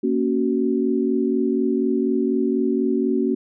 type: chord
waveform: sine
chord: F# major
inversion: first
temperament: equal with one note detuned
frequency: 233.1 / 277.2 / 373.2 Hz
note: A#3 / C#4 / F#4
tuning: 0 / 0 / +15 cents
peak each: -22 dBFS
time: 0.03-3.35 s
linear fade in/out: 10 ms
effects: none